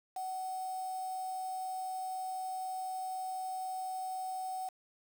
sine tone with quantisation, 749 Hz, F#5, 21 cents sharp, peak -36 dBFS, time 0.16-4.69 s, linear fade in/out 5 ms, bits 8, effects none

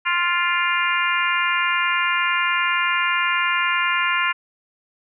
harmonic tone with a mistuned harmonic, 349.5 Hz, F4, 1 cent sharp, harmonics 3 / 4 / 5 / 6 / 7 / 8, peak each -23 / -24 / -25 / -26 / -26 / -27 dBFS, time 0.05-4.33 s, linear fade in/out 20 ms, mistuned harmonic 7, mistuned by -29 cents, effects none

